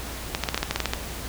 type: clicks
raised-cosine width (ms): 0.2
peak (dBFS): -6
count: 11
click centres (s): 0.349 / 0.437 / 0.488 / 0.545 / 0.577 / 0.63 / 0.71 / 0.76 / 0.803 / 0.857 / 0.935
effects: added 60 Hz sine -36 dBFS peak until 1.28 s + pink hiss -36 dBFS RMS until 1.28 s